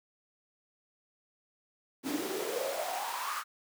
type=noise with high-pass filter sweep; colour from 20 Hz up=pink; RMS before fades=-35 dBFS; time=2.03-3.44 s; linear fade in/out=50 ms; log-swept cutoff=260 to 1300 Hz; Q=7.4; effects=none